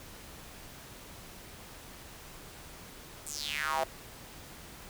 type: tone with high-pass filter sweep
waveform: square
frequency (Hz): 73.4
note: D2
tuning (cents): 0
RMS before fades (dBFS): -34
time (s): 3.26-3.84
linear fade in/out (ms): 5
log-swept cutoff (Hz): 8800 to 630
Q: 4.7
effects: pink hiss -49 dBFS RMS until 4.89 s